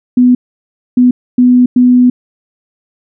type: tone bursts at uneven times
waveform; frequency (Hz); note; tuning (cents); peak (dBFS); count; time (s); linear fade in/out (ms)
sine; 248.3; B3; +9; -3; 4; 0.17-0.35 / 0.97-1.11 / 1.38-1.66 / 1.76-2.1; 5
effects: none